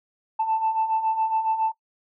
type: beating tone pair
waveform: sine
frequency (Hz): 879 / 886.2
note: A5 / A5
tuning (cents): -2 / +12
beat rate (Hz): 7.2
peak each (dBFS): -27 / -21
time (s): 0.39-1.72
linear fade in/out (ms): 10
effects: noise-tail reverb RT60 0.1 s tail -18 dB re dry + tanh soft clip ceiling -15 dBFS